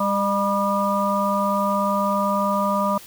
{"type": "harmonic tone with a mistuned harmonic", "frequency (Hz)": 201.1, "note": "G3", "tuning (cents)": 44, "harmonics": [1, 3, 5, 6], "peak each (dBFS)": [-24, -24, -24, -24], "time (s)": [0, 2.98], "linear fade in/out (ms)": 5, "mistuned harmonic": 5, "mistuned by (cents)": -52, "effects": ["white hiss -43 dBFS RMS until 3.06 s"]}